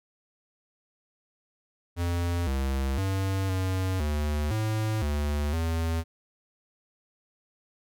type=tone with pitch steps; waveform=square; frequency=86.5 / 67.2 / 96.3 / 93.8 / 74.6 / 108.9 / 73.4 / 82.1 Hz; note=F2 / C2 / G2 / F#2 / D2 / A2 / D2 / E2; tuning=-16 / +47 / -30 / +24 / +28 / -17 / 0 / -6 cents; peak=-26 dBFS; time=1.96-6.04 s; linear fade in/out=50 ms; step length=510 ms; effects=none